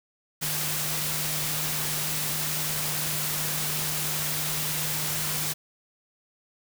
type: tone in noise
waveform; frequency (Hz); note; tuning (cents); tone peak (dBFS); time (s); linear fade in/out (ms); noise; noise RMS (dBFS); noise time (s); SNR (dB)
sine; 152.5; D#3; -34; -36; 0.41-5.54; 20; white; -29; 0.41-5.54; -10
effects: none